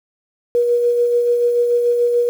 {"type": "tone with tremolo", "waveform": "sine", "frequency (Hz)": 480, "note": "B4", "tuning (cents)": -49, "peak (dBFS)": -11, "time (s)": [0.55, 2.29], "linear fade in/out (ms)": 0, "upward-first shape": "sine", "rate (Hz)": 6.9, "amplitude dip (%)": 35, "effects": ["7-bit"]}